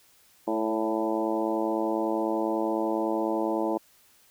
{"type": "harmonic tone with a mistuned harmonic", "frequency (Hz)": 110, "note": "A2", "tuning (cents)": 0, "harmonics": [2, 3, 4, 5, 6, 7, 8, 9], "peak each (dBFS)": [-35, -28, -34, -32, -34, -37, -34, -39], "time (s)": [0.47, 3.78], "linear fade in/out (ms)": 10, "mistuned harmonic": 5, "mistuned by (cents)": 19, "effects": ["white hiss -60 dBFS RMS until 4.3 s"]}